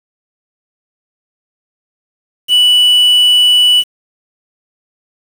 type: tone with quantisation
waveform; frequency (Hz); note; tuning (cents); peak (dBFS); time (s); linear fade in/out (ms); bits
triangle; 2960; F#7; 0; -4; 2.48-3.84; 50; 5
effects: none